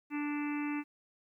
harmonic tone with a mistuned harmonic, 293.7 Hz, D4, in tune, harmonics 1 / 3 / 4 / 5 / 6 / 7 / 8 / 9, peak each -33 / -45 / -48 / -50 / -51 / -47 / -49 / -46 dBFS, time 0.1-0.84 s, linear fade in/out 50 ms, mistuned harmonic 8, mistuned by -17 cents, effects 12-bit

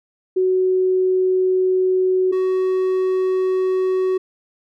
sine / triangle tone pair in turn, 372 / 373.7 Hz, F#4 / F#4, +9 / +17 cents, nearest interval unison, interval 8 cents, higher second, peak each -14 dBFS, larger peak neither, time 0.36-2.32 / 2.32-4.18 s, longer first, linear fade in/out 10 ms, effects none

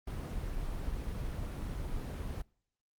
brown noise, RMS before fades -37 dBFS, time 0.07-2.42 s, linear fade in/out 5 ms, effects noise-tail reverb RT60 0.6 s tail -26 dB re dry + Opus 24 kbps

